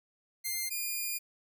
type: tone pair in turn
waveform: 5% pulse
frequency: 2101 / 2422 Hz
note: C7 / D#7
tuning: +7 / -47 cents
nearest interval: major second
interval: 246 cents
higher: second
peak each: -22 / -23 dBFS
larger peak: first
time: 0.44-0.7 / 0.7-1.19 s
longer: second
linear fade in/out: 20 ms
effects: none